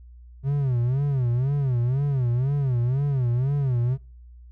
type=tone with vibrato; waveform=triangle; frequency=130.81 Hz; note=C3; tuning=in tune; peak=-18 dBFS; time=0.43-3.98 s; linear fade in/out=50 ms; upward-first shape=sine; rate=2 Hz; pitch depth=170 cents each way; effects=noise-tail reverb RT60 0.4 s tail -26 dB re dry + added 60 Hz sine -43 dBFS peak until 4.51 s